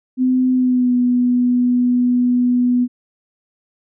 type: tone with pitch glide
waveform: sine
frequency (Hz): 255.5 to 246.5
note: C4 to B3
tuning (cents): -41 to -3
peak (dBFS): -12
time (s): 0.17-2.88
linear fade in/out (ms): 50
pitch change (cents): -62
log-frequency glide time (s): 0.53-0.95
effects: none